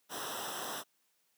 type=noise with comb filter; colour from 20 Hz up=pink; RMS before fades=-40 dBFS; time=0.09-0.84 s; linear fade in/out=50 ms; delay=0.44 ms; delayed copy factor=-1; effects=white hiss -75 dBFS RMS until 1.37 s + high-pass 150 Hz 12 dB/octave